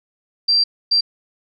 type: tone bursts at uneven times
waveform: sine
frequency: 4713 Hz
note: D8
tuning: 5 cents sharp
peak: -12 dBFS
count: 2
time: 0.48-0.64 / 0.91-1.01 s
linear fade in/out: 10 ms
effects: none